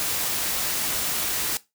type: noise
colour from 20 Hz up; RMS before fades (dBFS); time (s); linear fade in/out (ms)
white; -26; 0-1.57; 0
effects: noise-tail reverb RT60 0.2 s tail -17 dB re dry